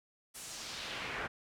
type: noise with band-pass filter sweep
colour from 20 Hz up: brown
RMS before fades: -42 dBFS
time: 0.34-1.28 s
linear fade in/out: 20 ms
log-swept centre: 10000 to 1500 Hz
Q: 1.4
effects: none